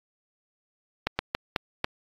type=slowing click train; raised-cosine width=0.3 ms; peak=-8 dBFS; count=5; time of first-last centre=1.07-1.844 s; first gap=120 ms; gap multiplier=1.33; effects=AAC 32 kbps